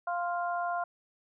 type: harmonic tone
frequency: 349.2 Hz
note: F4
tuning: in tune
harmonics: 2 / 3 / 4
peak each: -31 / -36 / -37 dBFS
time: 0.07-0.84 s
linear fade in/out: 5 ms
effects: none